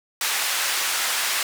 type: band-pass noise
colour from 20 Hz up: pink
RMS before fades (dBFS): -24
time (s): 0.21-1.43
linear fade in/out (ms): 2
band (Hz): 1300 to 14000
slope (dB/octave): 12
effects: none